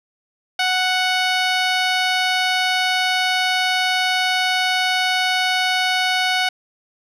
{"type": "tone with low-pass filter", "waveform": "10% pulse", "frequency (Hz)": 740, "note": "F#5", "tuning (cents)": 0, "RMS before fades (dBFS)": -19, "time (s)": [0.59, 6.49], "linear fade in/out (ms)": 5, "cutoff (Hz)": 7300, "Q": 0.62, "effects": []}